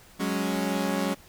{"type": "chord", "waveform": "sawtooth", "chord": "F# suspended second", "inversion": "none", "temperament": "equal", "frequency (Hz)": [185, 207.7, 277.2], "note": ["F#3", "G#3", "C#4"], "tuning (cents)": [0, 0, 0], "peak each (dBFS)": -26, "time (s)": [0.19, 1.15], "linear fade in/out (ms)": 20, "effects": ["pink hiss -53 dBFS RMS until 1.28 s"]}